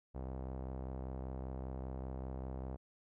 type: tone with low-pass filter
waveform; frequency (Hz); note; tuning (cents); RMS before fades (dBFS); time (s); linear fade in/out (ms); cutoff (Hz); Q
sawtooth; 65.1; C2; -8; -43; 0.14-2.77; 20; 740; 1.4
effects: none